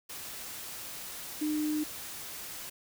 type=tone in noise; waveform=sine; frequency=303.7 Hz; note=D#4; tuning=42 cents flat; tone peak=-28 dBFS; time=1.41-1.84 s; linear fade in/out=10 ms; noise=white; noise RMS=-42 dBFS; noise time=0.09-2.7 s; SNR=+11 dB; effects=none